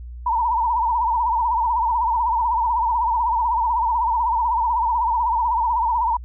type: tone with vibrato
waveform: sine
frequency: 935 Hz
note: A#5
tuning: 5 cents sharp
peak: -17 dBFS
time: 0.26-6.17 s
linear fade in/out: 5 ms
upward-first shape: triangle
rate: 16 Hz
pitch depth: 130 cents each way
effects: added 60 Hz sine -32 dBFS peak until 6.24 s